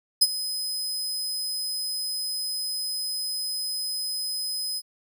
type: tone with ADSR envelope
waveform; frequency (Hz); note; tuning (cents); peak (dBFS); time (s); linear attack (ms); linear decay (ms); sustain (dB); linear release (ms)
sawtooth; 5040; D#8; +21; -10; 0.21-4.82; 13; 39; -15; 46
effects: none